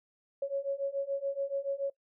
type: beating tone pair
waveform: sine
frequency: 550 / 557 Hz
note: C#5 / C#5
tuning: -14 / +8 cents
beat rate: 7 Hz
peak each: -34 / -33 dBFS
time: 0.42-1.9 s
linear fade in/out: 5 ms
effects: noise-tail reverb RT60 0.1 s tail -20 dB re dry